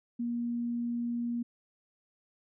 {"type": "tone", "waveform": "sine", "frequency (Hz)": 237.5, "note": "A#3", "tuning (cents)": 33, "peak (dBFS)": -30, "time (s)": [0.19, 1.43], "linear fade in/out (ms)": 10, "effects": []}